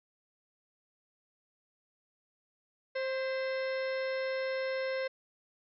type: harmonic tone with a mistuned harmonic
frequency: 527 Hz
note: C5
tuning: 12 cents sharp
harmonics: 1 / 2 / 3 / 4 / 5 / 6 / 7 / 8 / 10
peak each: -32 / -47 / -42 / -42 / -50 / -57 / -53 / -51 / -51 dBFS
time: 2.95-5.08 s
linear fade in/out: 10 ms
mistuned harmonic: 4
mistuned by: -48 cents
effects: none